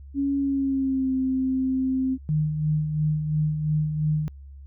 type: tone with pitch glide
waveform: sine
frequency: 278.5 to 261.4 Hz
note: C#4 to C4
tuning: +8 to -1 cents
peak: -21 dBFS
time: 0.14-2.18 s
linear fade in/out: 50 ms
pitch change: -109 cents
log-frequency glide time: 0.38-1.13 s
type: tone with tremolo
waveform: sine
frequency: 153.1 Hz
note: D#3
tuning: 28 cents flat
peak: -19 dBFS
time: 2.29-4.28 s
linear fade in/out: 0 ms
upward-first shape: sine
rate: 2.9 Hz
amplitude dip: 50%
effects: added 69 Hz sine -40 dBFS peak until 4.66 s